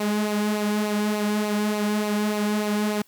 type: tone with flanger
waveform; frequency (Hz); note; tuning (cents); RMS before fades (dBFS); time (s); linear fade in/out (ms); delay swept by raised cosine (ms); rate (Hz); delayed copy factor
sawtooth; 209.8; G#3; +18; -24; 0-3.02; 5; 0.58 to 3.28; 3.4; -0.55
effects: white hiss -59 dBFS RMS until 3.07 s